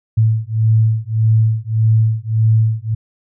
sine beating tone pair, 110 / 111.7 Hz, A2 / A2, 0 / +27 cents, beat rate 1.7 Hz, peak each -14 dBFS, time 0.17-2.95 s, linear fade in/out 10 ms, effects none

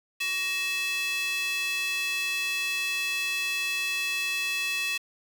square tone with high-pass filter, 374.5 Hz, F#4, 21 cents sharp, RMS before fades -29 dBFS, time 0.2-4.98 s, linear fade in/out 10 ms, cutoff 2600 Hz, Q 3.6, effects 8-bit

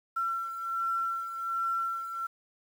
sine beating tone pair, 1353 / 1354.3 Hz, E6 / E6, +45 / +46 cents, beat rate 1.3 Hz, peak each -30 / -37 dBFS, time 0.16-2.27 s, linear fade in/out 10 ms, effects 9-bit

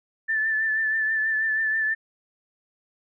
sine tone with vibrato, 1760 Hz, A6, in tune, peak -21 dBFS, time 0.28-1.95 s, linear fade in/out 20 ms, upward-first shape triangle, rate 6.2 Hz, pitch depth 36 cents each way, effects none

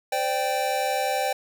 square chord, C suspended second, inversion none, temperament equal with one note detuned, 515.7 / 587.3 / 784 Hz, C5 / D5 / G5, -25 / 0 / 0 cents, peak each -30 / -30 / -26 dBFS, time 0.12-1.33 s, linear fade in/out 5 ms, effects none

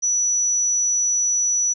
sine tone, 5910 Hz, F#8, 3 cents flat, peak -17 dBFS, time 0.02-1.74 s, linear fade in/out 20 ms, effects none

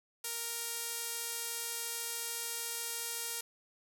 sawtooth tone with band-pass filter, 466.2 Hz, A#4, in tune, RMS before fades -39 dBFS, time 0.24-3.41 s, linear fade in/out 5 ms, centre 11000 Hz, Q 0.92, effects none

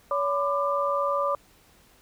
sine tone cluster, 566 / 1004 / 1189 Hz, C#5 / B5 / D6, +36 / +28 / +21 cents, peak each -26 / -31 / -26 dBFS, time 0.11-1.35 s, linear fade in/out 2 ms, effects pink hiss -58 dBFS RMS until 2.01 s

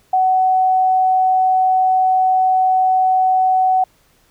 sine tone, 749 Hz, F#5, 21 cents sharp, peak -11 dBFS, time 0.13-3.84 s, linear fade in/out 5 ms, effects pink hiss -56 dBFS RMS until 4.3 s

